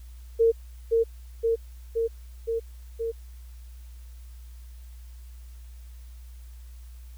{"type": "tone with echo", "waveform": "sine", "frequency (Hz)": 457.1, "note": "A#4", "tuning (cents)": -34, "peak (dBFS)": -16, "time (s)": [0.39, 0.52], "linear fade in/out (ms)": 20, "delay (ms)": 520, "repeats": 5, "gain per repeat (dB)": -2, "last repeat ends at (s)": 3.12, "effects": ["added 60 Hz sine -41 dBFS peak until 7.17 s", "white hiss -60 dBFS RMS until 7.17 s"]}